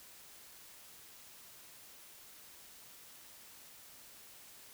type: silence
effects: white hiss -56 dBFS RMS until 4.73 s